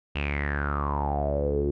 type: tone with low-pass filter sweep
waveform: sawtooth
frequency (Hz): 71.9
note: D2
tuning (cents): -36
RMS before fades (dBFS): -27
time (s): 0.15-1.71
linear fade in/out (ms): 10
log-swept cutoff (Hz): 2800 to 360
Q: 10
effects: none